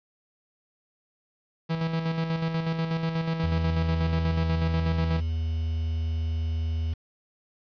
45% pulse tone with tremolo, 163.3 Hz, E3, 16 cents flat, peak -24 dBFS, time 1.69-5.21 s, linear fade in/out 20 ms, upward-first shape square, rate 8.2 Hz, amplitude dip 45%
triangle tone with pitch glide, 82.41 to 80.85 Hz, E2 to E2, 0 to -33 cents, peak -23 dBFS, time 3.43-6.94 s, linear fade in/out 10 ms, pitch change -33 cents, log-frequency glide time 3.69-5.51 s
effects resampled to 11025 Hz + 8-bit

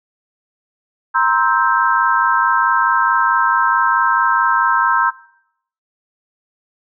sine chord, C dominant seventh, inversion third, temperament just, 941.9 / 1046.5 / 1308.1 / 1569.8 Hz, Bb5 / C6 / E6 / G6, +18 / 0 / -14 / +2 cents, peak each -17 dBFS, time 1.14-5.11 s, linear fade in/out 20 ms, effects noise-tail reverb RT60 0.7 s tail -20 dB re dry

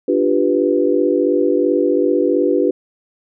sine chord, G dominant seventh, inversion second, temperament equal, 293.7 / 349.2 / 392 / 493.9 Hz, D4 / F4 / G4 / B4, 0 / 0 / 0 / 0 cents, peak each -18 dBFS, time 0.08-2.71 s, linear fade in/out 5 ms, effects none

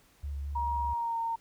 sine tone with vibrato, 70.8 Hz, C#2, 37 cents sharp, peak -33 dBFS, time 0.23-0.94 s, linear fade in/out 10 ms, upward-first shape square, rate 4.6 Hz, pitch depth 15 cents each way
sine tone with pitch glide, 948 to 917.3 Hz, A#5 to A#5, +29 to -28 cents, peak -29 dBFS, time 0.55-1.36 s, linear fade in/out 10 ms, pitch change -57 cents, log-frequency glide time 0.89-1.18 s
effects pink hiss -63 dBFS RMS until 1.4 s

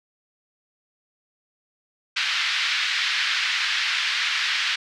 pink band-pass noise, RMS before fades -24 dBFS, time 2.16-4.76 s, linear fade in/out 10 ms, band 1600 to 4500 Hz, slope 24 dB/octave, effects none

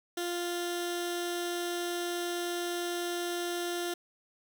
15% pulse tone with notch filter, 349.2 Hz, F4, in tune, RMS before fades -34 dBFS, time 0.17-3.94 s, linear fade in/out 5 ms, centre 960 Hz, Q 0.9, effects none

